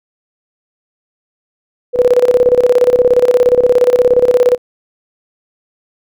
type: tone with tremolo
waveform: sine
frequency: 493.9 Hz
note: B4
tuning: in tune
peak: -4 dBFS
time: 1.93-4.58 s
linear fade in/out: 50 ms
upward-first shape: square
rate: 17 Hz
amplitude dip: 75%
effects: none